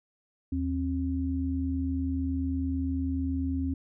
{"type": "tone pair together", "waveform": "sine", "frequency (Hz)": [79.47, 267.5], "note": ["D#2", "C4"], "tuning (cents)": [37, 38], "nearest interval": "octave + major sixth", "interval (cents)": 2101, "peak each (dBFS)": [-30, -29], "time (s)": [0.52, 3.74], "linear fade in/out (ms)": 5, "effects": []}